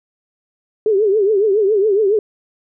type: tone with vibrato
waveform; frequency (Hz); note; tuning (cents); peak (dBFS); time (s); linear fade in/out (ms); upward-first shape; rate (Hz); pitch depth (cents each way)
sine; 411.5; G#4; -16; -11; 0.86-2.19; 2; triangle; 7.2; 160
effects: none